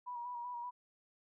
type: tone with vibrato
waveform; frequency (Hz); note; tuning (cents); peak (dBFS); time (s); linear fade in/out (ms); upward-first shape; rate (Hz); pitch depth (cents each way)
sine; 968; B5; -35; -40; 0.06-0.71; 20; square; 5.2; 30
effects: none